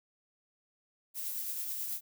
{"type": "noise with tremolo", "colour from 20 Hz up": "violet", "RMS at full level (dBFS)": -36, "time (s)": [1.14, 2.01], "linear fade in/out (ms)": 50, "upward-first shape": "sine", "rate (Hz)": 9.2, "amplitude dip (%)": 30, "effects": []}